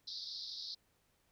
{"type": "band-pass noise", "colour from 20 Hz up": "white", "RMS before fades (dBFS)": -45, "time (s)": [0.07, 0.75], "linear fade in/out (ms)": 10, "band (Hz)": [3700, 5200], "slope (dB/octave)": 96, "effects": ["pink hiss -75 dBFS RMS until 1.31 s"]}